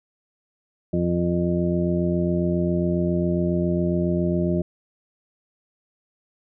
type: harmonic tone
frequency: 87.31 Hz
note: F2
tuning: in tune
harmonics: 1 / 2 / 3 / 4 / 5 / 7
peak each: -29 / -22 / -31 / -25 / -38 / -29 dBFS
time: 0.93-4.62 s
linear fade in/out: 5 ms
effects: none